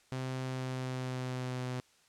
sawtooth tone with pitch glide, 129.9 to 126.42 Hz, C3 to B2, -12 to +41 cents, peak -31 dBFS, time 0.12-1.8 s, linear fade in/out 0 ms, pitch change -47 cents, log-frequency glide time 0.44-1.69 s, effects white hiss -66 dBFS RMS until 2.08 s + low-pass 8000 Hz 12 dB/octave

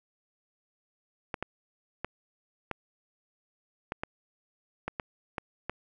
clicks, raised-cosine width 0.5 ms, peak -17 dBFS, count 10, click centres 1.342 / 1.426 / 2.046 / 2.713 / 3.921 / 4.035 / 4.88 / 4.998 / 5.382 / 5.696 s, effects none

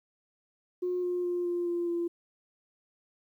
sine tone with pitch steps, 360 / 356.5 / 353 / 349.5 / 346.1 / 342.8 Hz, F#4 / F4 / F4 / F4 / F4 / F4, -47 / +36 / +19 / +1 / -16 / -32 cents, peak -27 dBFS, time 0.82-2.08 s, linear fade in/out 10 ms, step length 210 ms, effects tanh soft clip ceiling -23 dBFS + 11-bit

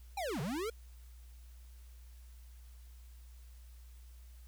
square linear two-way sweep, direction down then up, 834 to 125.2 to 477.2 Hz, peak -36 dBFS, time 0.17-0.7 s, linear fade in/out 5 ms, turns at 0.41 s, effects added 60 Hz sine -51 dBFS peak until 4.47 s + white hiss -67 dBFS RMS until 4.47 s

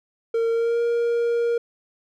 triangle tone with pitch glide, 458.3 to 470.1 Hz, A#4 to A#4, -29 to +15 cents, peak -17 dBFS, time 0.34-1.58 s, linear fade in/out 5 ms, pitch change +44 cents, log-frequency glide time 0.5-0.81 s, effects none

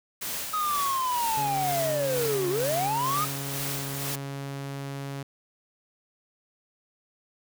white noise with tremolo, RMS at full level -32 dBFS, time 0.21-4.16 s, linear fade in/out 10 ms, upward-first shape sine, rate 2.1 Hz, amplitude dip 45%
triangle linear two-way sweep, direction down then up, 1267 to 344.7 to 1267 Hz, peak -23 dBFS, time 0.53-3.25 s, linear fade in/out 10 ms, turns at 2.49 s
sawtooth tone with pitch glide, 140 to 138.71 Hz, C#3 to C#3, +18 to +1 cents, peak -29 dBFS, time 1.37-5.23 s, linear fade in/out 5 ms, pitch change -17 cents, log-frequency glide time 2.13-3.04 s
effects none

